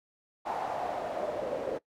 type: noise with band-pass filter sweep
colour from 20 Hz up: pink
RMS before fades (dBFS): -34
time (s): 0.45-1.79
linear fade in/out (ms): 20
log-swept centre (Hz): 820 to 500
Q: 5.2
effects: noise-tail reverb RT60 0.1 s tail -20 dB re dry